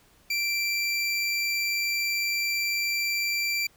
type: tone pair together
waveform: square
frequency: 2349 / 4713 Hz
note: D7 / D8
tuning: 0 / +5 cents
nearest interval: octave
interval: 1205 cents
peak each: -27 / -31 dBFS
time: 0.3-3.67 s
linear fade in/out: 5 ms
effects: pink hiss -60 dBFS RMS until 3.76 s